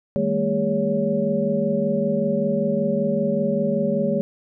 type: tone cluster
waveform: sine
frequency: 159.1 / 202.4 / 227.6 / 406.6 / 562 Hz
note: D#3 / G#3 / A#3 / G#4 / C#5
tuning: +39 / -44 / -41 / -37 / +24 cents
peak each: -29 / -24 / -25 / -27 / -23 dBFS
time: 0.16-4.21 s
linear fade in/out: 0 ms
effects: none